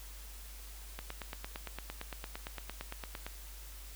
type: click train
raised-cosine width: 0.3 ms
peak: -24 dBFS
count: 21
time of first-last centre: 0.99-3.265 s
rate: 8.79 Hz
effects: added 50 Hz sine -47 dBFS peak until 3.95 s + white hiss -53 dBFS RMS until 3.95 s